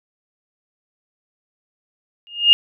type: tone with exponential growth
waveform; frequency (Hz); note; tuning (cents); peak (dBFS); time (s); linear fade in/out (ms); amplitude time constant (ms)
sine; 2838; F7; +27; -3; 2.27-2.53; 0; 56
effects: none